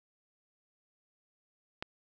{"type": "click", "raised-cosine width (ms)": 0.3, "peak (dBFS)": -20, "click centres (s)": 1.825, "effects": []}